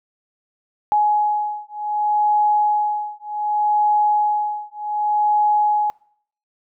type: beating tone pair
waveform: sine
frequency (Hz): 839 / 839.66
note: G#5 / G#5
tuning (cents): +17 / +19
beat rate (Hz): 0.66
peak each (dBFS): -19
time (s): 0.92-5.9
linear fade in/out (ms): 0
effects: noise-tail reverb RT60 0.6 s tail -24 dB re dry